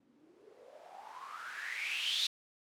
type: noise with low-pass filter sweep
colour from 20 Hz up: violet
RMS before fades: -41 dBFS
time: 0-2.27 s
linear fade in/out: 5 ms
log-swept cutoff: 230 to 3900 Hz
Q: 7.8
effects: none